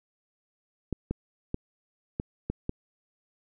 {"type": "clicks", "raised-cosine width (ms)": 3, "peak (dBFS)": -16, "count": 6, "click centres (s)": [0.927, 1.11, 1.544, 2.199, 2.5, 2.694], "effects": []}